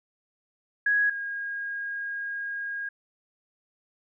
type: tone pair in turn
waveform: sine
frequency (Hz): 1661.2 / 1630.8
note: G#6 / G#6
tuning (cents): 0 / -32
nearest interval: unison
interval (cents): 32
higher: first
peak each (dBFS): -20 / -30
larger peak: first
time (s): 0.86-1.1 / 1.1-2.89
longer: second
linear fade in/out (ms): 5
effects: none